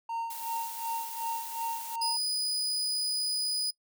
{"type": "tone with tremolo", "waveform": "triangle", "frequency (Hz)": 919, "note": "A#5", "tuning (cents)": -25, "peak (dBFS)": -28, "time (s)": [0.09, 2.17], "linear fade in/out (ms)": 5, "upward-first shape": "sine", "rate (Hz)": 2.7, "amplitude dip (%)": 75}
{"type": "noise", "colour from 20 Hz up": "blue", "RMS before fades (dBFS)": -41, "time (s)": [0.3, 1.96], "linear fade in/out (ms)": 5}
{"type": "tone", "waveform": "35% pulse", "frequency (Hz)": 4966, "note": "D#8", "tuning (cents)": -4, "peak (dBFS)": -27, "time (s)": [2.01, 3.71], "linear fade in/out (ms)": 10}
{"effects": ["noise-tail reverb RT60 0.1 s tail -24 dB re dry"]}